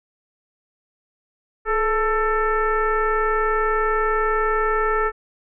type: tone with frequency modulation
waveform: sine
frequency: 880 Hz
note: A5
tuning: in tune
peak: -17 dBFS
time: 1.65-5.12 s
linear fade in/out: 50 ms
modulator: 450 Hz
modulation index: 1.9
effects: none